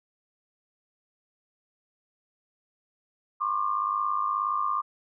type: tone cluster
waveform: sine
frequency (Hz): 1036 / 1093 / 1195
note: C6 / C#6 / D6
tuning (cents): -17 / -25 / +30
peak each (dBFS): -34 / -29 / -27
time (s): 3.4-4.82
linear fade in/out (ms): 20
effects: none